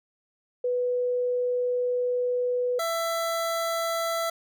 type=tone pair in turn; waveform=sine / 25% pulse; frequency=493.9 / 666 Hz; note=B4 / E5; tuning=0 / +18 cents; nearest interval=perfect fourth; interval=518 cents; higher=second; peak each=-23 / -22 dBFS; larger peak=second; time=0.64-2.79 / 2.79-4.3 s; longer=first; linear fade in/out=5 ms; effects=none